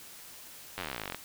slowing click train, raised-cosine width 0.3 ms, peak -19 dBFS, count 24, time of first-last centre 0.78-1.146 s, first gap 10 ms, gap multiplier 1.04, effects white hiss -49 dBFS RMS until 1.24 s

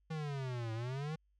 square exponential two-way sweep, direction down then up, 162.1 to 110 to 162.1 Hz, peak -38 dBFS, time 0.1-1.16 s, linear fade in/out 10 ms, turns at 0.73 s, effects added 50 Hz sine -70 dBFS peak until 1.39 s + low-pass 5000 Hz 12 dB/octave

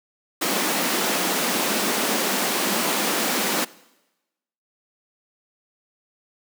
pink high-pass noise, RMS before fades -23 dBFS, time 0.41-3.65 s, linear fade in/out 10 ms, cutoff 190 Hz, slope 48 dB/octave, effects noise-tail reverb RT60 1.0 s tail -21 dB re dry

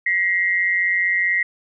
sine tone pair together, 1908.5 / 2093 Hz, A#6 / C7, +40 / 0 cents, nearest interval major second, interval 160 cents, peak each -18 / -21 dBFS, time 0.06-1.43 s, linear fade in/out 5 ms, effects none

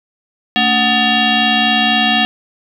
sine tone with frequency modulation, 1760 Hz, A6, in tune, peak -10 dBFS, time 0.56-2.25 s, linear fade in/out 0 ms, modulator 512 Hz, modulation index 3.5, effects 8-bit

